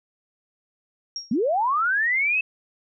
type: tone with exponential decay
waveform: sine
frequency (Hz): 5588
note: F8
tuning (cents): 0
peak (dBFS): -25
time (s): 1.16-1.36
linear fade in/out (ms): 1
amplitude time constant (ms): 43
type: linear sweep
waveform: sine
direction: up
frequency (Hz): 196 to 2637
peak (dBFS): -19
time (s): 1.31-2.41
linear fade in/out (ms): 5
effects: none